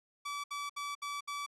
sawtooth tone bursts, 1151 Hz, D6, 35 cents flat, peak -33 dBFS, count 5, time 0.25-1.464 s, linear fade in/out 10 ms, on 190 ms, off 66 ms, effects low-pass 9000 Hz 12 dB/octave

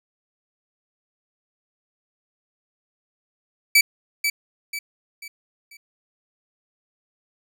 sawtooth tone with echo, 2301 Hz, D7, 36 cents flat, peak -8 dBFS, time 3.75-3.81 s, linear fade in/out 5 ms, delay 490 ms, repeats 4, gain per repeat -8 dB, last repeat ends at 5.77 s, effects none

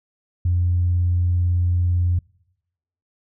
sine tone, 88.2 Hz, F2, 18 cents sharp, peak -15 dBFS, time 0.45-2.19 s, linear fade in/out 5 ms, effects noise-tail reverb RT60 0.9 s tail -26 dB re dry + tanh soft clip ceiling -11 dBFS

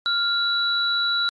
sine tone pair together, 1396.9 / 3932 Hz, F6 / B7, 0 / -8 cents, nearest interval octave + tritone, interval 1792 cents, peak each -23 / -21 dBFS, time 0.06-1.29 s, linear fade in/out 0 ms, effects MP3 48 kbps

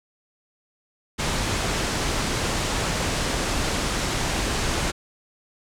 pink low-pass noise, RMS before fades -25 dBFS, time 1.18-4.92 s, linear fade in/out 20 ms, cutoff 8800 Hz, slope 24 dB/octave, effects none

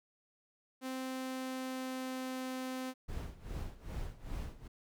sawtooth tone with pitch glide, 260.3 to 258.2 Hz, C4 to C4, -9 to -23 cents, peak -34 dBFS, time 0.81-2.94 s, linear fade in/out 50 ms, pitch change -14 cents, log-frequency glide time 1.01-2.49 s
brown noise with tremolo, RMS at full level -39 dBFS, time 3.08-4.68 s, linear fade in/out 10 ms, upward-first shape sine, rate 2.5 Hz, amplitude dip 85%
effects none

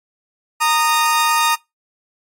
sawtooth tone pair together, 925 / 1234.7 Hz, A#5 / D#6, -14 / -14 cents, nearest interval perfect fourth, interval 500 cents, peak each -13 dBFS, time 0.6-1.56 s, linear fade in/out 20 ms, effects noise-tail reverb RT60 0.2 s tail -23 dB re dry + AAC 48 kbps

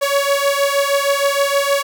sawtooth beating tone pair, 558 / 564.4 Hz, C#5 / C#5, +11 / +31 cents, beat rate 6.4 Hz, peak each -13 / -14 dBFS, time 0.01-1.83 s, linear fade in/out 20 ms, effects none

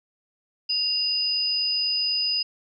sine tone pair together, 2800 / 4972 Hz, F7 / D#8, +4 / -2 cents, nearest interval minor seventh, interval 994 cents, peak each -31 / -22 dBFS, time 0.69-2.43 s, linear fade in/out 10 ms, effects none

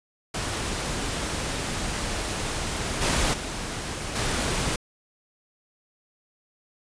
pink noise with level steps, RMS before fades -29 / -23 / -32 / -26 dBFS, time 0.34-4.76 s, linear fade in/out 5 ms, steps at 3.01 / 3.33 / 4.15 s, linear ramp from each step 10 ms, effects resampled to 22050 Hz

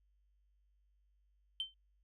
sine tone with exponential decay, 3100 Hz, G7, 20 cents flat, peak -31 dBFS, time 1.6-1.74 s, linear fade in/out 1 ms, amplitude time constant 30 ms, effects tanh soft clip ceiling -30 dBFS + added 50 Hz sine -70 dBFS peak until 2.03 s

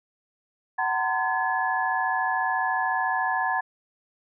sine tone cluster, 752 / 912 / 1026 / 1707 Hz, F#5 / A#5 / C6 / G#6, +28 / -38 / -34 / +47 cents, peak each -27 / -29 / -30 / -27 dBFS, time 0.78-3.61 s, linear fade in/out 10 ms, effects none

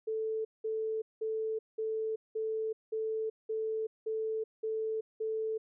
sine tone bursts, 440 Hz, A4, in tune, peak -31 dBFS, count 10, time 0.07-5.58 s, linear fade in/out 10 ms, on 380 ms, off 190 ms, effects none

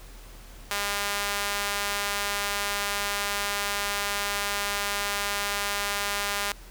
sawtooth tone with high-pass filter, 202.6 Hz, G#3, 43 cents flat, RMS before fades -29 dBFS, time 0.71-6.52 s, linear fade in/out 2 ms, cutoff 1100 Hz, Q 0.65, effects added 40 Hz sine -44 dBFS peak until 6.7 s + pink hiss -50 dBFS RMS until 6.7 s

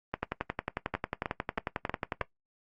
two click trains, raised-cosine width 0.5 ms, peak -16 / -15 dBFS, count 5 / 24, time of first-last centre 0.94-2.214 / 0.14-2.212 s, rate 3.14 / 11.1 Hz, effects noise-tail reverb RT60 0.1 s tail -17 dB re dry + Opus 24 kbps

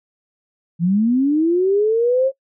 sine linear sweep, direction up, 161.8 to 544 Hz, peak -13 dBFS, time 0.79-2.32 s, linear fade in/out 50 ms, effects noise-tail reverb RT60 0.1 s tail -23 dB re dry

